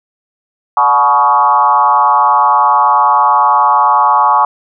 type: tone with frequency modulation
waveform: sine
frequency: 987.8 Hz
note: B5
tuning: in tune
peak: -6 dBFS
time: 0.77-4.45 s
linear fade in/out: 2 ms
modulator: 129 Hz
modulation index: 1.7
effects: none